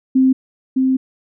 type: tone pair in turn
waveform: sine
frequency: 261.6 / 261.6 Hz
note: C4 / C4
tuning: 0 / 0 cents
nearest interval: unison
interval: 0 cents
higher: neither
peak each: -9 / -12 dBFS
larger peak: first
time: 0.15-0.33 / 0.76-0.97 s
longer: second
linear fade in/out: 10 ms
effects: none